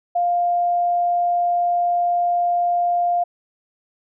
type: tone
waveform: sine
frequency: 701 Hz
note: F5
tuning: 6 cents sharp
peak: -16 dBFS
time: 0.15-3.24 s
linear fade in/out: 10 ms
effects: none